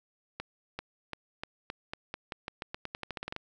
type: accelerating click train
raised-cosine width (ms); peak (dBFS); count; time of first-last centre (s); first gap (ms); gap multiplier
0.3; -20; 20; 0.4-3.364; 390; 0.88
effects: none